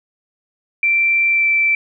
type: tone with pitch glide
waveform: sine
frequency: 2349 to 2333 Hz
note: D7 to D7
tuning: 0 to -12 cents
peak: -12 dBFS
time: 0.83-1.75 s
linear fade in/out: 2 ms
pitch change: -12 cents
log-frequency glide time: 1.29-1.47 s
effects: none